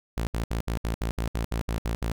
sawtooth tone bursts, 56.5 Hz, A1, 47 cents sharp, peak -22 dBFS, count 12, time 0.17-2.118 s, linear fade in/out 0 ms, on 100 ms, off 68 ms, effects none

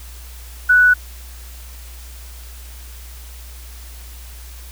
sine tone, 1480 Hz, F#6, in tune, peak -8 dBFS, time 0.69-0.94 s, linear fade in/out 10 ms, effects added 60 Hz sine -34 dBFS peak until 4.71 s + white hiss -42 dBFS RMS until 4.71 s

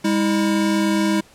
square tone pair together, 202.6 / 321.6 Hz, G#3 / E4, -43 / -43 cents, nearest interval minor sixth, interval 800 cents, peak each -20 dBFS, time 0.04-1.21 s, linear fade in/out 10 ms, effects pink hiss -50 dBFS RMS until 1.34 s + low-pass 11000 Hz 12 dB/octave

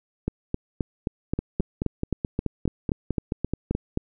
two click trains, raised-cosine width 3 ms, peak -12 / -11 dBFS, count 12 / 15, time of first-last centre 1.39-3.751 / 0.28-3.974 s, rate 4.66 / 3.79 Hz, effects none

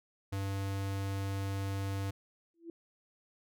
square tone, 98 Hz, G2, in tune, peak -34 dBFS, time 0.32-2.11 s, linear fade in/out 10 ms
sine tone with exponential growth, 335 Hz, E4, 28 cents sharp, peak -38 dBFS, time 2.54-2.7 s, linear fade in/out 2 ms, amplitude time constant 33 ms
effects none

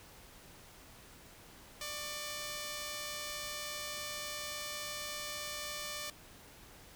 5% pulse tone pair together, 595 / 1126.5 Hz, D5 / C#6, +22 / +28 cents, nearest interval major seventh, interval 1106 cents, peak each -29 / -34 dBFS, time 1.81-6.1 s, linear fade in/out 2 ms, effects pink hiss -56 dBFS RMS until 6.95 s

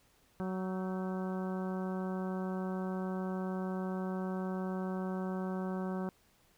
harmonic tone with a mistuned harmonic, 186.7 Hz, F#3, 16 cents sharp, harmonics 1 / 2 / 3 / 4 / 5 / 6 / 7 / 8, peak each -35 / -41 / -45 / -47 / -49 / -51 / -52 / -53 dBFS, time 0.4-6.09 s, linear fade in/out 0 ms, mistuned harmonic 8, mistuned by +54 cents, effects pink hiss -68 dBFS RMS until 6.57 s

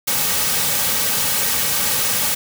white noise with comb filter, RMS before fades -19 dBFS, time 0.07-2.35 s, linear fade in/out 10 ms, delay 2.9 ms, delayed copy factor -0.6, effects none

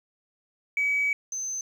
sine tone pair in turn, 2277 / 6182 Hz, C#7 / G8, +46 / -25 cents, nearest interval octave + perfect fourth, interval 1729 cents, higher second, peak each -21 / -29 dBFS, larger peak first, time 0.77-1.13 / 1.32-1.61 s, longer first, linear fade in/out 2 ms, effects tanh soft clip ceiling -18 dBFS + 9-bit

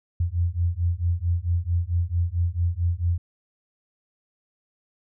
sine beating tone pair, 84.4 / 88.9 Hz, E2 / F2, +41 / +31 cents, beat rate 4.5 Hz, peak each -24 dBFS, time 0.2-3.18 s, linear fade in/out 5 ms, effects none

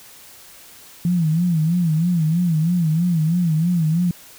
sine tone with vibrato, 166.5 Hz, E3, 18 cents sharp, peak -15 dBFS, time 1.05-4.11 s, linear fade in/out 2 ms, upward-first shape sine, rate 3.1 Hz, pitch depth 130 cents each way, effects white hiss -44 dBFS RMS until 4.38 s

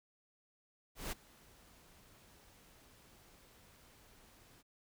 pink noise with ADSR envelope, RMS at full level -40 dBFS, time 0.95-4.63 s, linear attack 170 ms, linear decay 15 ms, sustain -23 dB, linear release 29 ms, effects none

